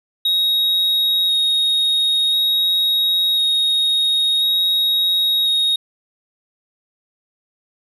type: tone with vibrato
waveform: triangle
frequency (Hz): 3763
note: A#7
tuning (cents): +16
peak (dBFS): -13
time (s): 0.25-5.76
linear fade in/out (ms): 5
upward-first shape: square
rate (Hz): 0.48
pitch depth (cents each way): 8
effects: none